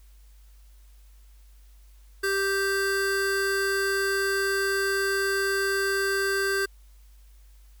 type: tone pair together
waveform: square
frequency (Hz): 392 / 1568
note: G4 / G6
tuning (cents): 0 / 0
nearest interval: 2 octaves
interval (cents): 2400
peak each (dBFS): -27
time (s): 2.23-6.66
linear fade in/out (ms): 10
effects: added 50 Hz sine -49 dBFS peak until 7.8 s + white hiss -64 dBFS RMS until 7.8 s